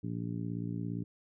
harmonic tone, 57.4 Hz, A#1, 26 cents flat, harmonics 2 / 3 / 4 / 5 / 6 / 7, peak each -38 / -38 / -43 / -41 / -53 / -51 dBFS, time 0.03-1.04 s, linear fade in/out 10 ms, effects none

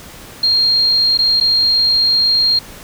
sine tone with dropouts, 4218 Hz, C8, 13 cents sharp, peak -10 dBFS, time 0.43-2.59 s, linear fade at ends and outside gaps 5 ms, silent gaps 1.175-1.188 / 1.401-1.409 s, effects pink hiss -36 dBFS RMS until 2.83 s

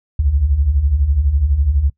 sine beating tone pair, 61.74 / 73.74 Hz, B1 / D2, 0 / +8 cents, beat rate 12 Hz, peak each -19 / -13 dBFS, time 0.19-1.9 s, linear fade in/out 5 ms, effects noise-tail reverb RT60 0.1 s tail -20 dB re dry

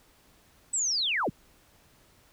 sine linear sweep, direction down, 8080 to 51.91 Hz, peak -25 dBFS, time 0.73-1.3 s, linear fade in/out 10 ms, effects pink hiss -61 dBFS RMS until 2.32 s

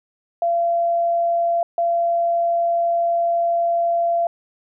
sine tone pair in turn, 683 / 683 Hz, F5 / F5, -39 / -39 cents, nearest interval unison, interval 0 cents, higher neither, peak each -16 dBFS, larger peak neither, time 0.42-1.63 / 1.78-4.27 s, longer second, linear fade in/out 2 ms, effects none

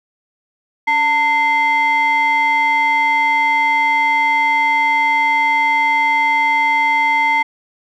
triangle ring-modulated tone, 590 Hz, D5, 8 cents sharp, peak -7 dBFS, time 0.87-7.43 s, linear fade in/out 10 ms, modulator 1490 Hz, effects none

